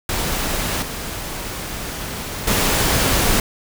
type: noise with level steps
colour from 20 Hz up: pink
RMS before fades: -22 / -28 / -17 dBFS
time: 0.09-3.4 s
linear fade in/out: 2 ms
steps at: 0.82 / 2.47 s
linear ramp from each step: 5 ms
effects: none